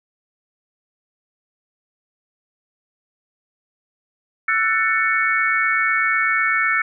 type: chord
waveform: sine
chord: F# minor seventh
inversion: third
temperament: just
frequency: 1332 / 1480 / 1776 / 2220 Hz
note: E6 / F#6 / A6 / C#7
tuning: +18 / 0 / +16 / +2 cents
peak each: -22 / -24 / -21 / -20 dBFS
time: 4.48-6.82 s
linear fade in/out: 5 ms
effects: none